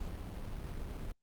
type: noise with sample-and-hold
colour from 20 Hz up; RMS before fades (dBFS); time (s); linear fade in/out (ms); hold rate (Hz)
brown; -41; 0-1.12; 5; 3675
effects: noise-tail reverb RT60 0.1 s tail -25 dB re dry + Opus 48 kbps